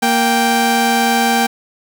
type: tone pair together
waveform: sawtooth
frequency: 233.1 / 784.1 Hz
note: A#3 / G5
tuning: 0 / 0 cents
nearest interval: octave + major sixth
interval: 2100 cents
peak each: -12 / -10 dBFS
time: 0.02-1.47 s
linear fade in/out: 10 ms
effects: none

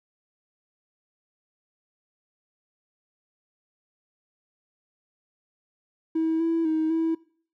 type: tone with pitch steps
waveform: triangle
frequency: 322.4 / 330 / 316.1 / 325.6 Hz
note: E4 / E4 / D#4 / E4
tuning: -38 / +2 / +27 / -21 cents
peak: -18 dBFS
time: 6.15-7.15 s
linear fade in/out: 10 ms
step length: 250 ms
effects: noise-tail reverb RT60 0.5 s tail -24 dB re dry + tanh soft clip ceiling -18 dBFS

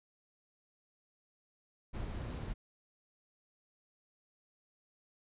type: noise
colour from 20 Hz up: brown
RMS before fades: -40 dBFS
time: 1.93-2.54 s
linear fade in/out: 20 ms
effects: resampled to 8000 Hz

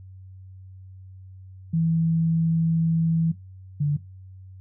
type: tone pair in turn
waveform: sine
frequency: 163.9 / 146.02 Hz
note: E3 / D3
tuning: -10 / -10 cents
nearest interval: major second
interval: 200 cents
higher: first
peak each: -19 dBFS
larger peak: neither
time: 1.73-3.32 / 3.8-3.97 s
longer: first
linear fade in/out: 10 ms
effects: noise-tail reverb RT60 0.2 s tail -18 dB re dry + added 94 Hz sine -41 dBFS peak until 4.6 s

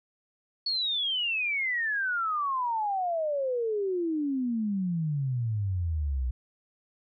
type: exponential sweep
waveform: sine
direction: down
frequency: 4435 to 60.2 Hz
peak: -26 dBFS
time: 0.66-6.31 s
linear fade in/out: 5 ms
effects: none

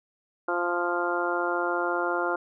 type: harmonic tone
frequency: 174.61 Hz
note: F3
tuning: in tune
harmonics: 2 / 3 / 4 / 5 / 6 / 7 / 8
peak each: -30 / -32 / -32 / -34 / -34 / -36 / -30 dBFS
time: 0.48-2.36 s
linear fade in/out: 5 ms
effects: none

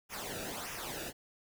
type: noise with flanger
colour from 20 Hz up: pink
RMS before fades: -41 dBFS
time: 0.09-1.13 s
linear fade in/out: 50 ms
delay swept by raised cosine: 0.23 to 0.96 ms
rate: 1.6 Hz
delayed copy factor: -0.7
effects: none

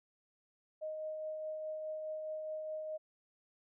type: tone with tremolo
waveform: sine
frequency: 622.3 Hz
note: D#5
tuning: in tune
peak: -37 dBFS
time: 0.81-2.98 s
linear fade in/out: 20 ms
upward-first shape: triangle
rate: 4.8 Hz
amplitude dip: 30%
effects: none

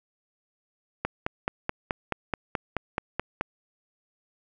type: click train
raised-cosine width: 0.5 ms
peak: -11 dBFS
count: 12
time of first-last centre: 1.05-3.411 s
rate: 4.66 Hz
effects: none

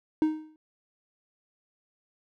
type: tone with exponential decay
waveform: triangle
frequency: 311.1 Hz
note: D#4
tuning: in tune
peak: -16 dBFS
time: 0.22-0.56 s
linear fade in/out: 1 ms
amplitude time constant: 72 ms
effects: none

